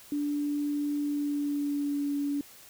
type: tone with pitch glide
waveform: sine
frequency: 291.4 to 285.9 Hz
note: D4 to D4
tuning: -13 to -46 cents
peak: -27 dBFS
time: 0.12-2.41 s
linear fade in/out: 2 ms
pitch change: -33 cents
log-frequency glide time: 1.01-2.12 s
effects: white hiss -52 dBFS RMS until 2.69 s